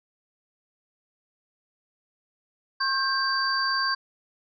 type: tone cluster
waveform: sine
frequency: 1080 / 1583 / 4646 Hz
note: C#6 / G6 / D8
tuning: -45 / +17 / -20 cents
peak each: -27 dBFS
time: 2.8-3.95 s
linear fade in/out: 10 ms
effects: none